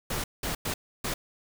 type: noise bursts at uneven times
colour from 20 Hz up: pink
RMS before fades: -31 dBFS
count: 4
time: 0.1-0.24 / 0.43-0.55 / 0.65-0.74 / 1.04-1.14 s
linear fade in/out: 5 ms
effects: none